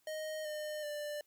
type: tone with pitch steps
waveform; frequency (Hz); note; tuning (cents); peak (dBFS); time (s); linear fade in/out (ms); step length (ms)
square; 622.3 / 607 / 592.1; D#5 / D#5 / D5; 0 / -43 / +14; -39; 0.07-1.21; 2; 380
effects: white hiss -74 dBFS RMS until 1.26 s